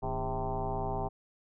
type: tone with frequency modulation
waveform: sine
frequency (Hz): 402.5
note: G4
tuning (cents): +46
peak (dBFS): -30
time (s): 0.02-1.09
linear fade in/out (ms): 20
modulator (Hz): 125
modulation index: 4.2
effects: none